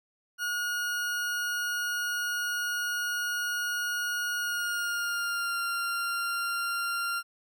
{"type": "tone with pitch glide", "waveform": "40% pulse", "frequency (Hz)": [1440, 1388.5], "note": ["F#6", "F6"], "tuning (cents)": [-47, -10], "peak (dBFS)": -28, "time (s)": [0.38, 7.23], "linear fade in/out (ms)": 50, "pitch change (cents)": -63, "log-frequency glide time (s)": [4.39, 5.6], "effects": []}